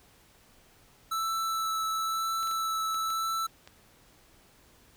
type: tone with vibrato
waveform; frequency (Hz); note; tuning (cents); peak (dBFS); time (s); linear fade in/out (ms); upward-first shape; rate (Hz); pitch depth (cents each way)
square; 1318.5; E6; 0; -29; 1.11-3.47; 10; sine; 1; 9
type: clicks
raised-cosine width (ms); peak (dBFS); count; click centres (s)
0.2; -29; 6; 2.43 / 2.473 / 2.513 / 2.945 / 3.104 / 3.675
effects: pink hiss -60 dBFS RMS until 4.96 s